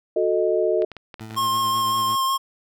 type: chord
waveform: sine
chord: D# diminished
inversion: first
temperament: equal with one note detuned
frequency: 365.1 / 440 / 622.3 Hz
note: F#4 / A4 / D#5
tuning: -23 / 0 / 0 cents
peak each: -22 dBFS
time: 0.16-0.85 s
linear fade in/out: 5 ms
type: clicks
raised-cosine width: 0.3 ms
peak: -22 dBFS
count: 7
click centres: 0.821 / 0.917 / 0.967 / 1.142 / 1.196 / 1.308 / 1.345 s
type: tone with tremolo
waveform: 20% pulse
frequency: 110 Hz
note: A2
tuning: in tune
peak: -28 dBFS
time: 1.2-2.16 s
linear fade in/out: 10 ms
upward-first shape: sine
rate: 9.1 Hz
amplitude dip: 40%
type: tone with vibrato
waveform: square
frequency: 1069 Hz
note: C6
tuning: 37 cents sharp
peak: -20 dBFS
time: 1.36-2.38 s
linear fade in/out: 20 ms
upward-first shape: sine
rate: 5.4 Hz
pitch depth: 16 cents each way
effects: none